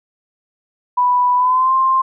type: tone with pitch glide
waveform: sine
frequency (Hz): 987.8 to 1052.6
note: B5 to C6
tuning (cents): 0 to +10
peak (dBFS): -11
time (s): 0.97-2.02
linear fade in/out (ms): 10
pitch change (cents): +110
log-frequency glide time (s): 1.36-1.73
effects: none